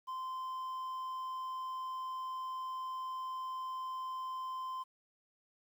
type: tone with quantisation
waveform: triangle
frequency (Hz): 1036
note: C6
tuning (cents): -17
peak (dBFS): -36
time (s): 0.07-4.84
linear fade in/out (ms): 20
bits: 11
effects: none